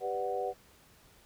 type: chord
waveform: sine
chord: G major seventh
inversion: none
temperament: equal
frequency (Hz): 392 / 493.9 / 587.3 / 740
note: G4 / B4 / D5 / F#5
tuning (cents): 0 / 0 / 0 / 0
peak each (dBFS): -38 / -35 / -40 / -35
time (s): 0-0.54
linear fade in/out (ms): 50
effects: pink hiss -61 dBFS RMS until 1.25 s

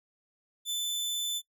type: tone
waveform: sawtooth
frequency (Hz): 3517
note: A7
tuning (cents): -1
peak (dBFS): -27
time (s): 0.65-1.42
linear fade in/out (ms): 50
effects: noise-tail reverb RT60 0.1 s tail -24 dB re dry

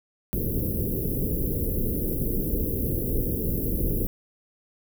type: band-stop noise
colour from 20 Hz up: pink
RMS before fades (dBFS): -26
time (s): 0.33-4.07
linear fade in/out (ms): 0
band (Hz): 490 to 12000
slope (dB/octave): 48
effects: none

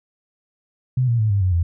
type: tone with pitch steps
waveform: sine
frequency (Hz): 127.6 / 117.69 / 108.55 / 100.11 / 92.34 / 85.16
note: C3 / A#2 / A2 / G2 / F#2 / F2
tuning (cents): -43 / +17 / -23 / +37 / -3 / -43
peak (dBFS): -15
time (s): 0.97-1.63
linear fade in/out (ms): 5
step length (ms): 110
effects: none

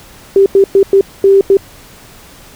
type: tone bursts at uneven times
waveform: sine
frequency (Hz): 392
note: G4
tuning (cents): 0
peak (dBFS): -3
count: 6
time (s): 0.36-0.46 / 0.55-0.64 / 0.75-0.83 / 0.93-1.01 / 1.24-1.41 / 1.5-1.57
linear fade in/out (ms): 2
effects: pink hiss -38 dBFS RMS until 2.55 s

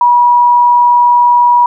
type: tone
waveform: sine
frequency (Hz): 967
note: B5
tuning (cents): -37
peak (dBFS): -4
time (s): 0.01-1.66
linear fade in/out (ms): 2
effects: none

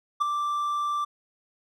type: tone with ADSR envelope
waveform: triangle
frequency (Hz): 1174.7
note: D6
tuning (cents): 0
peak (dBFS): -16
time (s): 0.2-1.05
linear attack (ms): 19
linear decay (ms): 8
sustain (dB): -7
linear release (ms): 11
effects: none

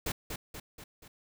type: noise with echo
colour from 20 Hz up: pink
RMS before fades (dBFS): -33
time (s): 0.06-0.12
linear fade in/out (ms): 5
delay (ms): 240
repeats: 4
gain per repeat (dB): -5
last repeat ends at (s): 1.08
effects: none

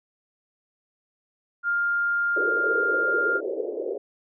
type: tone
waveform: sine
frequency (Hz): 1403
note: F6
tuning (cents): +8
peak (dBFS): -21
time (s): 1.63-3.41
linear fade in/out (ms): 50
type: band-pass noise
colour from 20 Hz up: pink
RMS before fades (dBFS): -29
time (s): 2.36-3.98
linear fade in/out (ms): 5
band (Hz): 370 to 530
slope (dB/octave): 48
effects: none

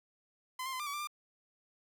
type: tone with pitch steps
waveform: sawtooth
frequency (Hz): 1024 / 1058 / 1027 / 1193 / 1137 / 1182 / 1195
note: C6 / C6 / C6 / D6 / C#6 / D6 / D6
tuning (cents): -38 / +19 / -33 / +27 / +44 / +11 / +30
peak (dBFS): -33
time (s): 0.59-1.073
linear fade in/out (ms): 5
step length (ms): 69
effects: none

